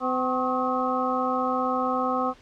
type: harmonic tone with a mistuned harmonic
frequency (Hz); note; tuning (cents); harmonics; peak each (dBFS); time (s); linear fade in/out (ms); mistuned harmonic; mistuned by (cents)
255; C4; -44; 1 / 2 / 3 / 4 / 5; -29 / -29 / -29 / -29 / -29; 0-2.34; 50; 4; +100
effects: pink hiss -54 dBFS RMS until 2.41 s + low-pass 5000 Hz 12 dB/octave